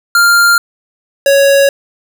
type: tone pair in turn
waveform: square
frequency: 1396.9 / 555.4 Hz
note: F6 / C#5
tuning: 0 / +3 cents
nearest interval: octave + major third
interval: 1597 cents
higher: first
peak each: -6 dBFS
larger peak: neither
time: 0.15-0.58 / 1.26-1.69 s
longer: neither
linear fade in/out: 2 ms
effects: none